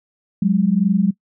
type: tone pair together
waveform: sine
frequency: 182.99 / 205.4 Hz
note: F#3 / G#3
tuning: -19 / -19 cents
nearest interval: major second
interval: 200 cents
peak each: -16 dBFS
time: 0.42-1.11 s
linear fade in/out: 5 ms
effects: noise-tail reverb RT60 0.1 s tail -21 dB re dry